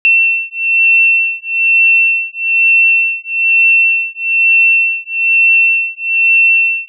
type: beating tone pair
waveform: sine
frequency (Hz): 2697 / 2698.1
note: E7 / E7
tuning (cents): +39 / +40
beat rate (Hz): 1.1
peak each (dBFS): -11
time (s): 0.05-6.88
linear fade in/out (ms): 0
effects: none